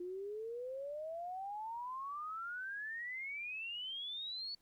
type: exponential sweep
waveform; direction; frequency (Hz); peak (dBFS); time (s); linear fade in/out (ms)
sine; up; 349.2 to 4490; -40; 0-4.55; 5
effects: pink hiss -75 dBFS RMS until 4.61 s + MP3 96 kbps